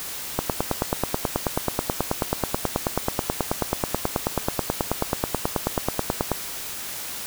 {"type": "click train", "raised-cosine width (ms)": 1, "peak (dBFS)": -6, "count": 56, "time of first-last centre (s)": [0.39, 6.317], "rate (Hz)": 9.28, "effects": ["white hiss -33 dBFS RMS until 7.26 s"]}